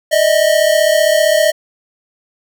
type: tone pair together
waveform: square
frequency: 606 / 641.4 Hz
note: D#5 / E5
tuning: -46 / -48 cents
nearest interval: minor second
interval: 98 cents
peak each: -13 / -13 dBFS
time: 0.11-1.52 s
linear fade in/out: 20 ms
effects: none